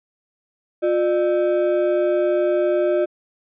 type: ring-modulated tone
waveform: triangle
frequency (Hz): 478.9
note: A#4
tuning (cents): +47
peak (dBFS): -11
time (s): 0.82-3.06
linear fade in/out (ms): 20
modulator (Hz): 124
effects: resampled to 8000 Hz